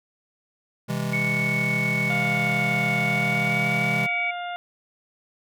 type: chord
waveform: square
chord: C augmented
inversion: none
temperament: just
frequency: 130.81 / 163.52 / 204.4 Hz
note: C3 / E3 / G#3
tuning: 0 / -14 / -27 cents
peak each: -30 dBFS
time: 0.88-4.07 s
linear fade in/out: 20 ms
type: tone with pitch glide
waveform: sine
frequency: 2217 to 2266 Hz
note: C#7 to C#7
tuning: 0 to +37 cents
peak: -23 dBFS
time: 1.13-4.31 s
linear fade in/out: 5 ms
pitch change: +37 cents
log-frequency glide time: 3.02-3.87 s
type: harmonic tone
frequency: 705 Hz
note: F5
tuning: 16 cents sharp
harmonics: 1 / 2 / 3 / 4 / 5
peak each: -30 / -36 / -40 / -42 / -44 dBFS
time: 2.1-4.56 s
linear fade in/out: 0 ms
effects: none